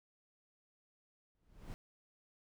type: noise with exponential growth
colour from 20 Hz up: brown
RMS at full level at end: -42 dBFS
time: 1.35-1.74 s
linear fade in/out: 0 ms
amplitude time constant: 84 ms
effects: none